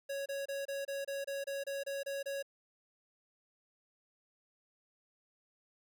square tone bursts, 554.4 Hz, C#5, in tune, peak -37 dBFS, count 12, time 0.09-2.427 s, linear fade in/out 10 ms, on 170 ms, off 27 ms, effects none

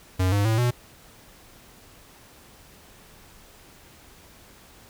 square tone with pitch steps, 92.5 / 101.46 / 111.28 / 122.05 Hz, F#2 / G#2 / A2 / B2, 0 / -40 / +20 / -20 cents, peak -20 dBFS, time 0.19-0.71 s, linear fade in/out 10 ms, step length 130 ms, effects pink hiss -51 dBFS RMS until 4.89 s

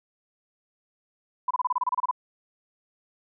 sine tone bursts, 999 Hz, B5, 20 cents sharp, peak -21 dBFS, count 12, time 1.48-2.112 s, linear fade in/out 5 ms, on 27 ms, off 28 ms, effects none

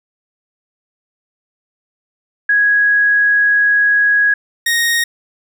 sine / sawtooth tone pair in turn, 1661.2 / 1864.6 Hz, G#6 / A#6, 0 / 0 cents, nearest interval major second, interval 200 cents, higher second, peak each -9 dBFS, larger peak neither, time 2.49-4.34 / 4.66-5.04 s, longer first, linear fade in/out 5 ms, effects none

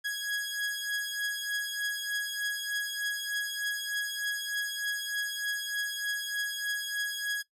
sawtooth beating tone pair, 1661.2 / 1664.5 Hz, G#6 / G#6, 0 / +3 cents, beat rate 3.3 Hz, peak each -29 / -32 dBFS, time 0.04-7.43 s, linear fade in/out 20 ms, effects noise-tail reverb RT60 0.1 s tail -19 dB re dry + resampled to 32000 Hz

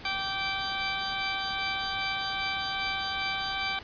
10% pulse tone pair together, 777.5 / 1165 Hz, G5 / D6, -14 / -14 cents, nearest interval perfect fifth, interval 700 cents, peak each -22 / -25 dBFS, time 0.05-3.79 s, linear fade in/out 2 ms, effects pink hiss -45 dBFS RMS until 3.83 s + resampled to 11025 Hz

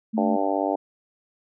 sine tone, 220 Hz, A3, in tune, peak -22 dBFS, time 0.13-0.37 s, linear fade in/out 20 ms
harmonic tone, 98 Hz, G2, in tune, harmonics 3 / 4 / 5 / 6 / 7 / 8 / 9, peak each -27 / -31 / -31 / -28 / -28 / -29 / -32 dBFS, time 0.17-0.76 s, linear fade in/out 10 ms
effects none

